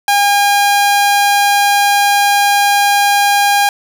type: tone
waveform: sawtooth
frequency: 810 Hz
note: G#5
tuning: 43 cents flat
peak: -5 dBFS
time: 0.08-3.69 s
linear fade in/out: 2 ms
effects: none